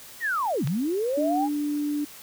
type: linear two-way sweep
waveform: sine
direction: down then up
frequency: 1963 to 123.47 to 843 Hz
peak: -23 dBFS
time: 0.2-1.49 s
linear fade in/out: 50 ms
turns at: 0.65 s
type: click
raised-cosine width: 0.2 ms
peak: -17 dBFS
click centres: 0.674 s
type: tone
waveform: sine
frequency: 293.7 Hz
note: D4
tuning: in tune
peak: -24 dBFS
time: 1.17-2.05 s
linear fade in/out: 10 ms
effects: white hiss -45 dBFS RMS until 2.22 s